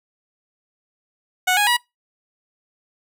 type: tone with pitch steps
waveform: 15% pulse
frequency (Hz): 736 / 827 / 966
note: F#5 / G#5 / B5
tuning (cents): -9 / -8 / -39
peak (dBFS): -9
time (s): 1.47-1.77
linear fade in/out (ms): 10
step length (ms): 100
effects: noise-tail reverb RT60 0.2 s tail -24 dB re dry